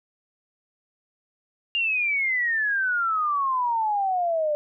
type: exponential sweep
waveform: sine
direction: down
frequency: 2823 to 587.3 Hz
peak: -21 dBFS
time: 1.75-4.55 s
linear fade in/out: 0 ms
effects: none